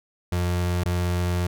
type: tone with dropouts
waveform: 35% pulse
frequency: 88.5 Hz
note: F2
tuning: 23 cents sharp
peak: -20 dBFS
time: 0.32-1.47 s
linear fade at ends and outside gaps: 5 ms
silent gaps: 0.837-0.857 s
effects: none